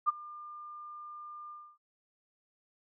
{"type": "tone with ADSR envelope", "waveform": "sine", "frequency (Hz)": 1200, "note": "D6", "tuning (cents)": 37, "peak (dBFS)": -21, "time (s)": [0.06, 1.78], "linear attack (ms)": 28, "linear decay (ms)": 19, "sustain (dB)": -22, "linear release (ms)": 280, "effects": []}